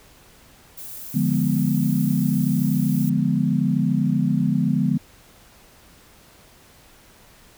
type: noise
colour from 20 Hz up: violet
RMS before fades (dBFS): -36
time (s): 0.77-3.1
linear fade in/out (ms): 10
type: chord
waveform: sine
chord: D diminished seventh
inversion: none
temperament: equal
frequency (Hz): 146.83 / 174.61 / 207.7 / 246.9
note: D3 / F3 / Ab3 / Cb4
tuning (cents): 0 / 0 / 0 / 0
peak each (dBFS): -23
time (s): 1.14-4.98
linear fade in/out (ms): 10
effects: pink hiss -51 dBFS RMS until 7.57 s